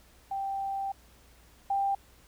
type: tone pair in turn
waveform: sine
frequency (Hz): 784 / 790.8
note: G5 / G5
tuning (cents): 0 / +15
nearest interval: unison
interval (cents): 15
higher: second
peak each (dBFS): -30 / -25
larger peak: second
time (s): 0.31-0.92 / 1.7-1.95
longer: first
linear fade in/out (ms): 5
effects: added 60 Hz sine -60 dBFS peak until 2.27 s + pink hiss -60 dBFS RMS until 2.27 s